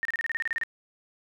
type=tone bursts; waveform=sine; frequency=1835 Hz; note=A#6; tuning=28 cents flat; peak=-25 dBFS; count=12; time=0.03-0.635 s; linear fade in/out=0 ms; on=22 ms; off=31 ms; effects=none